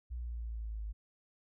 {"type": "exponential sweep", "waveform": "sine", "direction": "down", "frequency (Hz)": [61, 51.91], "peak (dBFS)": -37, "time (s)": [0.1, 0.93], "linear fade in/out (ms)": 20, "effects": []}